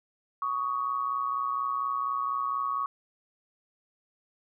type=tone pair together; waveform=sine; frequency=1120.3 / 1244.5 Hz; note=C#6 / D#6; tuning=+18 / 0 cents; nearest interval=major second; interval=182 cents; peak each=-28 / -34 dBFS; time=0.42-2.86 s; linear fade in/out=2 ms; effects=none